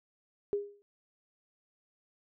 sine tone with exponential decay, 407.2 Hz, G#4, 34 cents flat, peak -25 dBFS, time 0.53-0.82 s, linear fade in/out 0 ms, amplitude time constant 61 ms, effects none

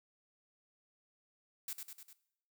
blue noise with echo, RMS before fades -41 dBFS, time 1.68-1.73 s, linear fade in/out 2 ms, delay 100 ms, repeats 4, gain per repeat -4 dB, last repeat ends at 2.13 s, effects noise-tail reverb RT60 0.7 s tail -17 dB re dry

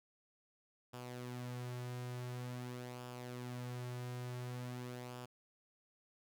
sawtooth tone with flanger, 123.8 Hz, B2, 5 cents sharp, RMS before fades -45 dBFS, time 0.93-5.26 s, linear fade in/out 10 ms, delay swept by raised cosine 0.48 to 4.58 ms, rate 0.47 Hz, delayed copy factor -0.5, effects none

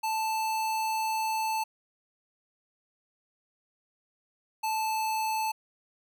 square tone pair in turn, 880 / 875 Hz, A5 / A5, 0 / -10 cents, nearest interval unison, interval 10 cents, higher first, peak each -28 dBFS, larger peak neither, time 0.03-1.64 / 4.63-5.52 s, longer first, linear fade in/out 10 ms, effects none

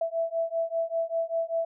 sine beating tone pair, 659.3 / 664.4 Hz, E5 / E5, 0 / +13 cents, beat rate 5.1 Hz, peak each -29 dBFS, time 0.01-1.65 s, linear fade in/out 5 ms, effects none

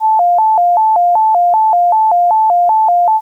sine tone with vibrato, 784 Hz, G5, in tune, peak -7 dBFS, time 0-3.21 s, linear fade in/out 50 ms, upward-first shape square, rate 2.6 Hz, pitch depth 190 cents each way, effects 8-bit

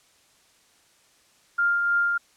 sine tone with tremolo, 1400 Hz, F6, 4 cents sharp, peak -18 dBFS, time 1.58-2.18 s, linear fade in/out 10 ms, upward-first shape triangle, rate 3.2 Hz, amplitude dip 35%, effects white hiss -60 dBFS RMS until 2.36 s + low-pass 9000 Hz 12 dB/octave

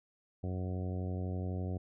harmonic tone, 91.9 Hz, F#2, 11 cents flat, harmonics 1 / 2 / 3 / 4 / 5 / 6 / 7 / 8, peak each -35 / -41 / -45 / -47 / -49 / -51 / -52 / -53 dBFS, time 0.43-1.78 s, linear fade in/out 10 ms, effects none

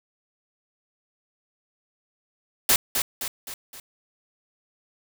white noise with echo, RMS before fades -18 dBFS, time 2.69-2.76 s, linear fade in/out 2 ms, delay 260 ms, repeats 4, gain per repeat -6 dB, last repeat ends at 3.8 s, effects none

